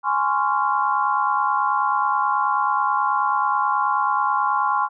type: chord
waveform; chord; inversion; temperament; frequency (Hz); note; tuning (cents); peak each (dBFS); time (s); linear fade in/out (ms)
sine; Db major seventh; second; just; 831.5 / 1039.4 / 1108.7 / 1385.9; Ab5 / C6 / Db6 / F6; +2 / -12 / 0 / -14; -23 / -22 / -23 / -26; 0.03-4.89; 50
effects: none